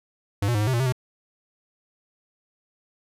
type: tone with pitch steps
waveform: square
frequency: 100.3 / 120.4 / 104.5 / 106 / 130.7 / 118 / 132.2 / 126.7 Hz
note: G2 / B2 / G#2 / G#2 / C3 / A#2 / C3 / B2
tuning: +40 / -44 / +11 / +36 / -1 / +22 / +18 / +45 cents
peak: -21 dBFS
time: 0.42-0.924 s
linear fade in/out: 5 ms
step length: 63 ms
effects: resampled to 32000 Hz